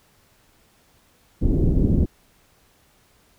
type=low-pass noise; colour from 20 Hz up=pink; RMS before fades=-18 dBFS; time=1.41-2.06 s; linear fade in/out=20 ms; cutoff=350 Hz; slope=24 dB/octave; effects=pink hiss -59 dBFS RMS until 3.38 s